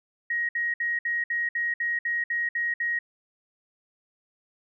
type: tone bursts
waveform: sine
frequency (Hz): 1886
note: A#6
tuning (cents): +20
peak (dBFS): -24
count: 11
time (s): 0.3-2.99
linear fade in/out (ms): 5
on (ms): 190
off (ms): 60
effects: none